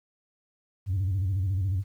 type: tone with vibrato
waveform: sine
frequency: 95 Hz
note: F#2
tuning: 46 cents sharp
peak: -22 dBFS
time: 0.86-1.84 s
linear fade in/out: 50 ms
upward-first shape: square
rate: 14 Hz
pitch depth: 95 cents each way
effects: tanh soft clip ceiling -22 dBFS + 10-bit